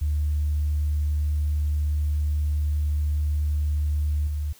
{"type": "tone with level steps", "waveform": "sine", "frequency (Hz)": 74.6, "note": "D2", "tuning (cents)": 28, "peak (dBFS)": [-20, -24], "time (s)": [0.01, 4.53], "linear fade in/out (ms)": 10, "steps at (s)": 4.27, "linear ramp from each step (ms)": 2, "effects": ["tanh soft clip ceiling -16 dBFS", "white hiss -53 dBFS RMS until 4.59 s"]}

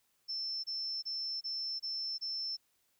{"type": "tone bursts", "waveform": "sine", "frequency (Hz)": 5330, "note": "E8", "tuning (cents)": 18, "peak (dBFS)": -35, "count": 6, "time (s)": [0.28, 2.57], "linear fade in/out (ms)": 20, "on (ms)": 360, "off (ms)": 26, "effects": ["white hiss -75 dBFS RMS until 2.99 s"]}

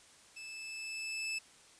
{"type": "tone with level ramp", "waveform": "sawtooth", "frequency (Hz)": 2623, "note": "E7", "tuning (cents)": -9, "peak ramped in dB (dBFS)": [-42, -31], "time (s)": [0.36, 1.39], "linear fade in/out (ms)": 10, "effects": ["white hiss -60 dBFS RMS until 1.79 s", "resampled to 22050 Hz"]}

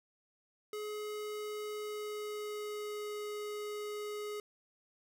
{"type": "tone with pitch glide", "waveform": "square", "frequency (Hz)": [422, 418.4], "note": ["G#4", "G#4"], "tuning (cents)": [28, 13], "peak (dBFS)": -39, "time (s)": [0.73, 4.4], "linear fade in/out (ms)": 2, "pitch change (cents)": -15, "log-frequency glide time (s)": [1.75, 3.22], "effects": []}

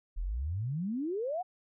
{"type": "exponential sweep", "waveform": "sine", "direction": "up", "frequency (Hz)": [36.8, 765], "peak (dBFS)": -31, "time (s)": [0.16, 1.43], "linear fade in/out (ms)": 20, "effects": []}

